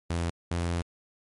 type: tone pair in turn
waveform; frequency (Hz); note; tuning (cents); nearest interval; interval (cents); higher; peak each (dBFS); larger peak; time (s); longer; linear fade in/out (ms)
sawtooth; 84.8 / 85.93; E2 / F2; +50 / -28; unison; 22; second; -23 / -23; neither; 0.1-0.3 / 0.51-0.82; second; 5
effects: MP3 48 kbps